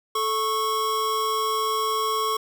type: tone pair together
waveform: square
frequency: 437.8 / 1101.3 Hz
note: A4 / C#6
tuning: -9 / -12 cents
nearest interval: octave + major third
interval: 1597 cents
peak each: -29 / -24 dBFS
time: 0.15-2.37 s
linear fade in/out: 5 ms
effects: none